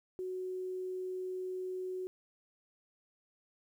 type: tone with quantisation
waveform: sine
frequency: 370 Hz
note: F#4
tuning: in tune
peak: -36 dBFS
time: 0.19-2.07 s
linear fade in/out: 0 ms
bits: 11
effects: none